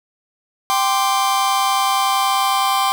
45% pulse chord, G suspended fourth, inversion none, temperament just, 784 / 1045.3 / 1176 Hz, G5 / C6 / D6, 0 / -2 / +2 cents, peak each -19 / -19 / -22 dBFS, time 0.7-2.92 s, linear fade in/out 0 ms, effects none

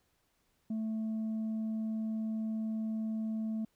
sine tone with tanh clipping, 220 Hz, A3, in tune, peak -33 dBFS, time 0.7-3.65 s, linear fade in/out 5 ms, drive 2 dB, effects pink hiss -75 dBFS RMS until 3.75 s

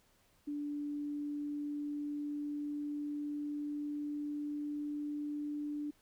sine tone with pitch glide, 291.8 to 294.7 Hz, D4 to D4, -11 to +6 cents, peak -36 dBFS, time 0.47-5.91 s, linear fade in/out 10 ms, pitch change +17 cents, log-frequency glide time 0.71-5.58 s, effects pink hiss -70 dBFS RMS until 6.01 s

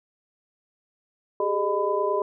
sine tone cluster, 391.7 / 421.1 / 612 / 1002 Hz, G4 / G#4 / D#5 / B5, -1 / +24 / -29 / +25 cents, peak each -27 dBFS, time 1.4-2.22 s, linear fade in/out 2 ms, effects none

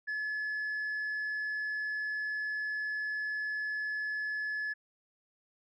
sine tone, 1713 Hz, A6, 47 cents flat, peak -30 dBFS, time 0.07-4.74 s, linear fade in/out 20 ms, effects tanh soft clip ceiling -31 dBFS

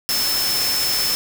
sine tone in noise, 5274 Hz, E8, in tune, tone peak -20 dBFS, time 0.09-1.15 s, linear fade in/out 0 ms, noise white, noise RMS -23 dBFS, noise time 0.09-1.15 s, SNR 0 dB, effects none

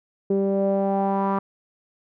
sawtooth tone with low-pass filter sweep, 196 Hz, G3, in tune, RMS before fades -22 dBFS, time 0.3-1.39 s, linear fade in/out 5 ms, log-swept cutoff 430 to 1100 Hz, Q 4.5, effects none

